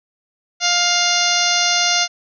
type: harmonic tone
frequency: 703 Hz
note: F5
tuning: 11 cents sharp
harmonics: 1 / 2 / 3 / 4 / 5 / 6 / 7 / 8 / 9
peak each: -23 / -23 / -23 / -23 / -23 / -23 / -23 / -23 / -23 dBFS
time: 0.6-2.08 s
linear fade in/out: 50 ms
effects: none